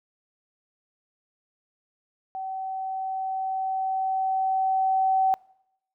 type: tone with level ramp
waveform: sine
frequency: 763 Hz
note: G5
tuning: 47 cents flat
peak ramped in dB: -30 to -18 dBFS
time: 2.35-5.34 s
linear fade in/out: 0 ms
effects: noise-tail reverb RT60 0.8 s tail -25 dB re dry